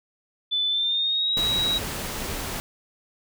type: tone with pitch glide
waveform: sine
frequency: 3504 to 3843 Hz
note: A7 to B7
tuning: -8 to -48 cents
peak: -21 dBFS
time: 0.51-1.79 s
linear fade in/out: 20 ms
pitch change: +160 cents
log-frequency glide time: 0.68-1.35 s
type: noise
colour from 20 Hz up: pink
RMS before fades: -31 dBFS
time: 1.37-2.6 s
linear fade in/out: 0 ms
effects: none